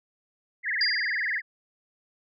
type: tone with vibrato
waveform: sine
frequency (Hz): 1865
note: A#6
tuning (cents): 0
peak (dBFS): -25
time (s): 0.63-1.42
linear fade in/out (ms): 50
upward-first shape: triangle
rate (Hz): 20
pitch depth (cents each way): 270
type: tone with exponential decay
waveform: sine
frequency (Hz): 4810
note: D8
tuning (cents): +41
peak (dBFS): -20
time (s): 0.81-1.41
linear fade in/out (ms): 2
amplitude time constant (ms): 130
effects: none